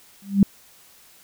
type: tone with exponential growth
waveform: sine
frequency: 198.3 Hz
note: G3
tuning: 20 cents sharp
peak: -7 dBFS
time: 0.22-0.43 s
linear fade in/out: 2 ms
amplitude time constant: 45 ms
effects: white hiss -52 dBFS RMS until 1.23 s